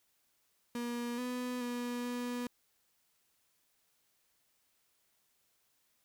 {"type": "tone with pitch steps", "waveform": "35% pulse", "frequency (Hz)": [239, 248.7, 242.8, 244.2], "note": ["A#3", "B3", "B3", "B3"], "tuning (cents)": [43, 12, -29, -19], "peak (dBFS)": -34, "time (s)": [0.75, 2.47], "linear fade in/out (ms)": 2, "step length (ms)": 430, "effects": ["white hiss -75 dBFS RMS until 6.04 s"]}